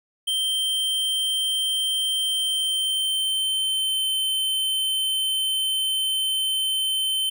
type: tone with pitch glide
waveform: square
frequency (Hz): 3136 to 3084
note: G7 to G7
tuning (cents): 0 to -29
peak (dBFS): -22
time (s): 0.27-7.3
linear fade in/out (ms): 10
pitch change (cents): -29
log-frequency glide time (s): 2.17-4.06
effects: none